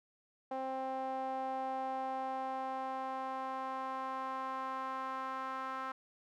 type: tone with band-pass filter sweep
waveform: sawtooth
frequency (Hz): 263.4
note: C4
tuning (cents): +12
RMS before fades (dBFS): -39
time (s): 0.51-5.92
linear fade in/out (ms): 5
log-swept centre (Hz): 700 to 1200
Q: 3.7
effects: none